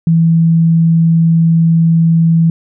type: tone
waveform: sine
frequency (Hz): 164.81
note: E3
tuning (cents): 0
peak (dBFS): -6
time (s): 0.07-2.5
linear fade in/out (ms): 2
effects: none